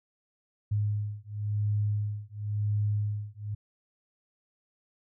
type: beating tone pair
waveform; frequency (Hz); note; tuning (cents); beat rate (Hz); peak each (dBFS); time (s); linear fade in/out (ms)
sine; 103.83 / 104.78; G#2 / G#2; 0 / +16; 0.95; -30; 0.71-3.55; 10
effects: none